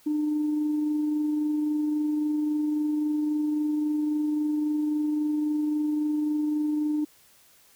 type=tone with amplitude modulation; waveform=sine; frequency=301.1 Hz; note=D4; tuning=43 cents sharp; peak=-21 dBFS; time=0.06-7.05 s; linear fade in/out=10 ms; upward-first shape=sine; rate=23.7 Hz; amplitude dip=25%; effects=tanh soft clip ceiling -19 dBFS + white hiss -58 dBFS RMS until 7.75 s